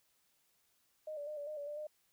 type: tone with pitch steps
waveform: sine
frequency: 618 / 580 / 606 / 578 / 610 / 575 / 591 / 607 Hz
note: D#5 / D5 / D#5 / D5 / D#5 / D5 / D5 / D#5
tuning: -12 / -22 / -46 / -28 / -34 / -37 / +11 / -43 cents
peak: -40 dBFS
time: 1.07-1.87 s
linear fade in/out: 5 ms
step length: 100 ms
effects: white hiss -75 dBFS RMS until 2.12 s